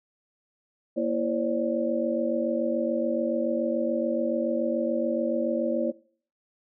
sine tone cluster, 236 / 333.4 / 536 / 583 Hz, A#3 / E4 / C5 / D5, +22 / +20 / +42 / -13 cents, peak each -29 dBFS, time 0.96-5.92 s, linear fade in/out 20 ms, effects noise-tail reverb RT60 0.5 s tail -21 dB re dry

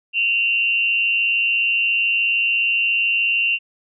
sine tone with amplitude modulation, 2757 Hz, F7, 23 cents flat, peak -13 dBFS, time 0.13-3.59 s, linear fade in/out 50 ms, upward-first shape sine, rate 213 Hz, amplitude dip 60%, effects none

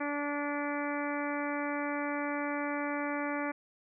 harmonic tone, 289.8 Hz, D4, 23 cents flat, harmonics 1 / 2 / 3 / 4 / 5 / 6 / 7 / 8, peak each -35 / -38 / -40 / -41 / -42 / -43 / -43 / -44 dBFS, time 0-3.52 s, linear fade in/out 10 ms, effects none

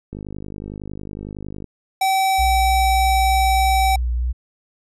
click train, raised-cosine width 3 ms, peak -19 dBFS, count 78, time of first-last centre 0.13-1.643 s, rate 50.9 Hz
square tone, 768 Hz, G5, 36 cents flat, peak -16 dBFS, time 2.01-3.96 s, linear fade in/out 5 ms
sine tone with vibrato, 60.5 Hz, B1, 35 cents flat, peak -18 dBFS, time 2.38-4.33 s, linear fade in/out 20 ms, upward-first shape triangle, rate 3.3 Hz, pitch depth 33 cents each way
effects resampled to 32000 Hz

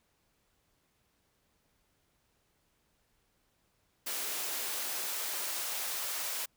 white noise with high-pass filter sweep, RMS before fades -36 dBFS, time 4.06-6.46 s, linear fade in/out 10 ms, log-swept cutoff 330 to 570 Hz, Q 0.88, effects pink hiss -74 dBFS RMS until 6.56 s

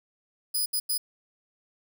5% pulse tone bursts at uneven times, 4978 Hz, D#8, in tune, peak -18 dBFS, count 3, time 0.54-0.66 / 0.73-0.8 / 0.89-0.98 s, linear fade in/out 10 ms, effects none

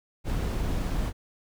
brown noise, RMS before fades -28 dBFS, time 0.24-1.13 s, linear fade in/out 50 ms, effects none

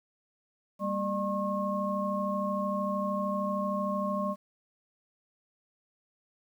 sine tone cluster, 199 / 232.1 / 600 / 1081 Hz, G3 / A#3 / D5 / C#6, +26 / -7 / +37 / -44 cents, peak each -32 / -40 / -33 / -33 dBFS, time 0.79-4.36 s, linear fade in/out 50 ms, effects 10-bit

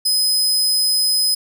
sawtooth tone, 5040 Hz, D#8, 21 cents sharp, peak -12 dBFS, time 0.05-1.35 s, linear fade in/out 10 ms, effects none

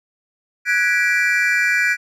triangle chord, G# half-diminished seventh, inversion third, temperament equal with one note detuned, 1480 / 1661.2 / 1950.6 / 2349 Hz, F#6 / G#6 / B6 / D7, 0 / 0 / -22 / 0 cents, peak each -19 / -19 / -19 / -18 dBFS, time 0.65-1.97 s, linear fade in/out 50 ms, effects none

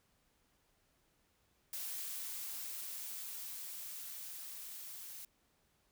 blue noise with level ramp, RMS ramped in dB -42 to -49 dBFS, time 1.73-5.25 s, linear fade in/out 2 ms, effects pink hiss -75 dBFS RMS until 5.91 s

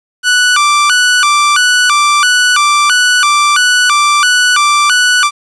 sawtooth tone with vibrato, 1318.5 Hz, E6, in tune, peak -3 dBFS, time 0.23-5.31 s, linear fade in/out 50 ms, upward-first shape square, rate 1.5 Hz, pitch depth 200 cents each way, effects resampled to 22050 Hz + 7-bit

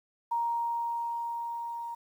sine tone with level ramp, 936 Hz, A#5, 7 cents sharp, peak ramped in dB -26 to -35 dBFS, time 0.31-1.95 s, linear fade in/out 10 ms, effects 10-bit

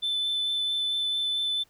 sine tone with vibrato, 3520 Hz, A7, in tune, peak -23 dBFS, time 0.02-1.64 s, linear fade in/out 20 ms, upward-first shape sine, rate 4.5 Hz, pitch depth 8 cents each way, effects tanh soft clip ceiling -23 dBFS + pink hiss -64 dBFS RMS until 1.69 s

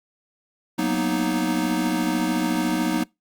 square chord, B major seventh, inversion second, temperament equal, 185 / 233.1 / 246.9 / 311.1 Hz, F#3 / A#3 / B3 / D#4, 0 / 0 / 0 / 0 cents, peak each -28 / -29 / -28 / -25 dBFS, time 0.78-3.04 s, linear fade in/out 10 ms, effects noise-tail reverb RT60 0.2 s tail -24 dB re dry + Opus 48 kbps

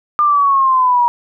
sine exponential sweep, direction down, 1206 to 950 Hz, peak -9 dBFS, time 0.19-1.08 s, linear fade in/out 0 ms, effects none

